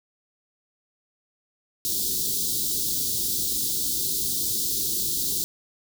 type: band-stop noise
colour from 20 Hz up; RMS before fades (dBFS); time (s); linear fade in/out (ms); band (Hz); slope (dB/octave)
white; -26; 1.85-5.44; 0; 420 to 3600; 48
effects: none